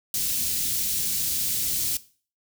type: band-stop noise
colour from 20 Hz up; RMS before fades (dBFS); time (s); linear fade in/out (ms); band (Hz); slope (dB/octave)
white; -26; 0.14-1.97; 2; 220 to 4000; 12
effects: noise-tail reverb RT60 0.4 s tail -17 dB re dry

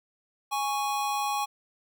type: tone pair together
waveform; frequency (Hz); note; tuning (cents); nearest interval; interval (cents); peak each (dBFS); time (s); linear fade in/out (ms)
square; 827.7 / 1108.7; G#5 / C#6; -6 / 0; perfect fourth; 506; -29 / -32; 0.51-1.46; 20
effects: none

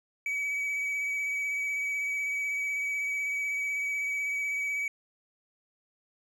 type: tone with vibrato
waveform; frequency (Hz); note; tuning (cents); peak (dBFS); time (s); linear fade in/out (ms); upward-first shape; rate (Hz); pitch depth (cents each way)
triangle; 2277; C#7; +46; -27; 0.26-4.88; 2; sine; 16; 18
effects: none

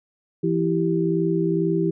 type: tone cluster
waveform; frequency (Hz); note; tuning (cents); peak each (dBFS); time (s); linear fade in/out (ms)
sine; 167.5 / 328.8 / 391; E3 / E4 / G4; +28 / -4 / -4; -23; 0.43-1.91; 10
effects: none

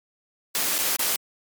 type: noise with dropouts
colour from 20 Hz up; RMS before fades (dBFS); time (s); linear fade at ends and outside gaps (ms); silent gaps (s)
white; -24; 0.55-1.16; 0; 0.782-0.787 / 0.962-0.993
effects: high-pass 200 Hz 12 dB/octave + MP3 96 kbps

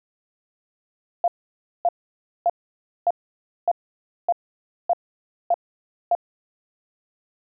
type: tone bursts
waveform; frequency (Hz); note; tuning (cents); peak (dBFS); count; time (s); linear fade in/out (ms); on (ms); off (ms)
sine; 694; F5; -11; -15; 9; 1.24-6.151; 2; 39; 570
effects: none

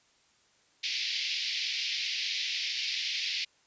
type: band-pass noise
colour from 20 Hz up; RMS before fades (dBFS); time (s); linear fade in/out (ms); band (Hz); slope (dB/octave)
white; -33; 0.83-3.45; 10; 2100 to 5200; 48
effects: white hiss -66 dBFS RMS until 3.66 s + resampled to 16000 Hz

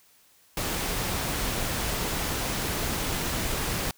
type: noise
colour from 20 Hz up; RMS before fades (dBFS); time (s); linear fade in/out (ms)
pink; -29; 0.57-3.91; 2
effects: white hiss -60 dBFS RMS until 3.97 s

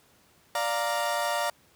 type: chord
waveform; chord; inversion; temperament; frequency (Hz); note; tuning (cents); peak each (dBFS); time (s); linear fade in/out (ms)
30% pulse; Bb major; first; equal; 587.3 / 698.5 / 932.3; D5 / F5 / Bb5; 0 / 0 / 0; -28; 0.55-1.5; 2
effects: pink hiss -61 dBFS RMS until 1.75 s + high-pass 80 Hz 12 dB/octave

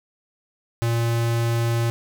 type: tone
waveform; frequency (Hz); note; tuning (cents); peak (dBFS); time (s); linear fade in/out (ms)
square; 116.54; A#2; 0; -20; 0.82-1.9; 0
effects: none

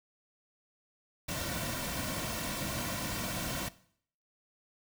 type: noise with comb filter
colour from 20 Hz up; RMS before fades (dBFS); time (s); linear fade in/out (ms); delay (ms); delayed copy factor
pink; -36; 1.28-3.69; 10; 2.4; -0.65
effects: noise-tail reverb RT60 0.6 s tail -18 dB re dry

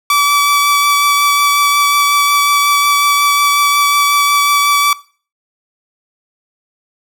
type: tone with vibrato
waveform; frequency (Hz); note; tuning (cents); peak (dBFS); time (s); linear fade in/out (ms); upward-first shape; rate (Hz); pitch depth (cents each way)
sawtooth; 1151; D6; -35; -5; 0.1-4.93; 2; triangle; 5.5; 11
effects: noise-tail reverb RT60 0.4 s tail -19 dB re dry

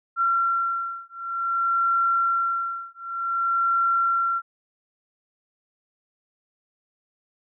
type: beating tone pair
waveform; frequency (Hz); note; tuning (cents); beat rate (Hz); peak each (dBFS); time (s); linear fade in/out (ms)
sine; 1365 / 1365.54; F6 / F6; -40 / -39; 0.54; -24; 0.16-4.42; 50
effects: none

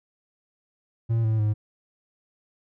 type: tone with pitch steps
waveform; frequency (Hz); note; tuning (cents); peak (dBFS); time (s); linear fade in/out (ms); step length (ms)
triangle; 114.5 / 110.34 / 106.34; A#2 / A2 / G#2; -31 / +5 / +41; -18; 1.09-1.54; 20; 150
effects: none

